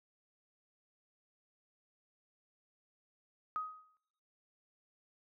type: tone with exponential decay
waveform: sine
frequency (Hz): 1256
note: D#6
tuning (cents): +16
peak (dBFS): -32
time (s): 3.56-3.97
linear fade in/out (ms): 0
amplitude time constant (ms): 87
effects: noise-tail reverb RT60 0.8 s tail -23 dB re dry